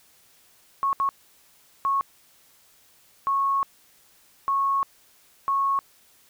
sine tone bursts at uneven times, 1100 Hz, C#6, 14 cents flat, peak -20 dBFS, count 6, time 0.83-0.93 / 1-1.09 / 1.85-2.01 / 3.27-3.63 / 4.48-4.83 / 5.48-5.79 s, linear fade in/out 0 ms, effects white hiss -58 dBFS RMS until 6.29 s

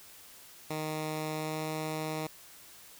10% pulse tone with pitch glide, 155.3 to 156.29 Hz, D#3 to D#3, -3 to +8 cents, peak -25 dBFS, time 0.7-2.27 s, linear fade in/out 5 ms, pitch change +11 cents, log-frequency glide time 1.34-1.61 s, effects white hiss -53 dBFS RMS until 2.99 s

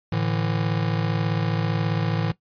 square chord, A suspended fourth, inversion none, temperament just, 110 / 146.67 / 165 Hz, A2 / D3 / E3, 0 / -2 / +2 cents, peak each -26 / -29 / -26 dBFS, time 0.12-2.32 s, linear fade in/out 5 ms, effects noise-tail reverb RT60 0.1 s tail -17 dB re dry + resampled to 11025 Hz

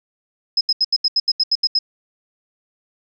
sine tone bursts, 5110 Hz, D#8, 45 cents sharp, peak -13 dBFS, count 11, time 0.57-1.79 s, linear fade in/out 5 ms, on 40 ms, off 78 ms, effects none

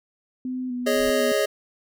sine tone with vibrato, 250.9 Hz, B3, 28 cents sharp, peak -26 dBFS, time 0.45-1.32 s, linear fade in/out 2 ms, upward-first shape square, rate 2 Hz, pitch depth 27 cents each way
brown noise with exponential growth, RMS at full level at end -35 dBFS, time 0.76-1.1 s, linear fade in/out 2 ms, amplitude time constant 72 ms
square chord, Ab suspended fourth, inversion none, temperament just, 415.3 / 553.7 / 623 Hz, Ab4 / Db5 / Eb5, 0 / -2 / +2 cents, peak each -25 dBFS, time 0.86-1.46 s, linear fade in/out 10 ms
effects none

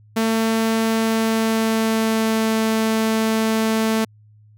sawtooth tone with pitch glide, 224 to 221.4 Hz, A3 to A3, +31 to +11 cents, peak -13 dBFS, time 0.16-4.05 s, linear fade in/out 10 ms, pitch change -20 cents, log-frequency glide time 0.87-2.6 s, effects added 106 Hz sine -47 dBFS peak until 4.57 s

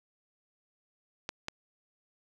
clicks, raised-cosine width 0.2 ms, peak -17 dBFS, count 2, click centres 1.291 / 1.484 s, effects none

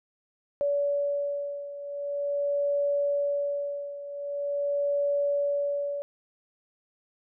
sine beating tone pair, 571 / 571.44 Hz, D5 / D5, -49 / -47 cents, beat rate 0.44 Hz, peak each -27 / -31 dBFS, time 0.61-6.02 s, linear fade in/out 0 ms, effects none

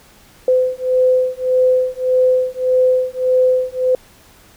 sine beating tone pair, 509 / 510.7 Hz, C5 / C5, -48 / -42 cents, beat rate 1.7 Hz, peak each -15 dBFS, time 0.48-3.95 s, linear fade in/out 2 ms, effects pink hiss -47 dBFS RMS until 4.56 s

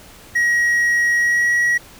triangle tone with pitch glide, 1900 to 1915.4 Hz, A#6 to A#6, +33 to +46 cents, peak -12 dBFS, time 0.35-1.78 s, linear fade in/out 10 ms, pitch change +13 cents, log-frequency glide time 1.17-1.49 s, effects pink hiss -43 dBFS RMS until 1.99 s

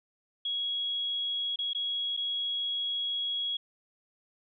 sine tone with dropouts, 3322 Hz, G#7, in tune, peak -29 dBFS, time 0.45-3.57 s, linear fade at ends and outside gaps 5 ms, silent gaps 1.56-1.588 / 1.733-1.748 / 2.167-2.173 s, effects none

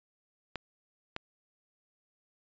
clicks, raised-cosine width 0.3 ms, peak -19 dBFS, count 2, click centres 0.557 / 1.164 s, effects resampled to 16000 Hz

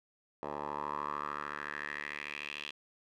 10% pulse tone with band-pass filter sweep, 73.42 Hz, D2, in tune, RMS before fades -40 dBFS, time 0.43-2.71 s, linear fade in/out 0 ms, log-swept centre 740 to 3000 Hz, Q 4.2, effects none

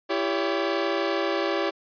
sawtooth tone cluster, 334.8 / 395.4 / 567 Hz, E4 / G4 / C#5, +27 / +15 / +39 cents, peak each -24 dBFS, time 0.09-1.71 s, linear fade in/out 20 ms, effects resampled to 11025 Hz

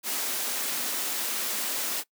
white high-pass noise, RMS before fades -30 dBFS, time 0.03-2.04 s, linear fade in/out 50 ms, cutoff 200 Hz, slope 48 dB/octave, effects noise-tail reverb RT60 0.1 s tail -21 dB re dry

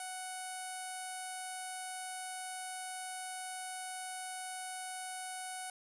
sawtooth tone with low-pass filter, 742 Hz, F#5, 5 cents sharp, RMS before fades -43 dBFS, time 0-5.7 s, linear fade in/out 2 ms, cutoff 9800 Hz, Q 8, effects none

